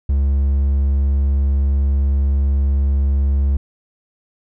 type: tone with hard clipping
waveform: triangle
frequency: 69.3 Hz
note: C#2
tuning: in tune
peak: -14 dBFS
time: 0.09-3.57 s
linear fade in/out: 5 ms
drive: 6 dB
effects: none